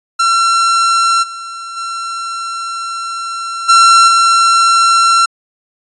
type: tone with level steps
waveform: 45% pulse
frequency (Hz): 1357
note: E6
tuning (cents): +50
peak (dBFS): -9 / -24 / -19 / -4 / -7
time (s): 0.19-5.26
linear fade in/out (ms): 10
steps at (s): 1.22 / 1.76 / 3.68 / 4.07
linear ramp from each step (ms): 20
effects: resampled to 22050 Hz